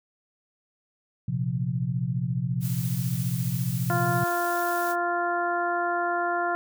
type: chord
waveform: sine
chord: Bb suspended second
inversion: none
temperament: just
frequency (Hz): 116.54 / 131.11 / 174.81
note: Bb2 / C3 / F3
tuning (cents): 0 / +4 / +2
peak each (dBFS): -31 / -27 / -30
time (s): 1.28-4.24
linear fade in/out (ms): 5
type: noise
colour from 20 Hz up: blue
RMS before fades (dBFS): -38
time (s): 2.6-4.96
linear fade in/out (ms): 50
type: harmonic tone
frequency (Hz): 348.3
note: F4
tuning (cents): -5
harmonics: 1 / 2 / 3 / 4 / 5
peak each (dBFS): -31 / -27 / -32 / -29 / -37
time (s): 3.9-6.55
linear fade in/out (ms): 0
effects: none